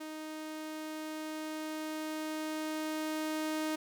sawtooth tone with level ramp, 311.1 Hz, D#4, in tune, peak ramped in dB -37 to -28 dBFS, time 0-3.76 s, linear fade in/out 10 ms, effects none

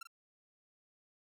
sawtooth tone with echo, 1359 Hz, F6, 48 cents flat, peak -40 dBFS, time 0.01-0.03 s, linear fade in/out 5 ms, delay 42 ms, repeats 1, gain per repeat -6 dB, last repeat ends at 0.072 s, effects none

